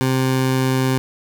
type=tone; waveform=20% pulse; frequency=130.81 Hz; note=C3; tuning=in tune; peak=-11 dBFS; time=0.01-0.98 s; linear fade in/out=0 ms; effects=none